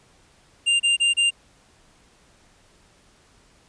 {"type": "tone bursts", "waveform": "square", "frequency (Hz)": 2794, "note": "F7", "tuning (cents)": 0, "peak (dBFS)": -17, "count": 4, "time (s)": [0.66, 1.307], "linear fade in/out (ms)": 20, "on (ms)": 140, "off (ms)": 29, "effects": ["pink hiss -57 dBFS RMS until 3.68 s", "resampled to 22050 Hz"]}